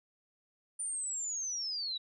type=linear sweep; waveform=sine; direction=down; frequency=9220 to 3821 Hz; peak=-34 dBFS; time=0.79-1.98 s; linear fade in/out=10 ms; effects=none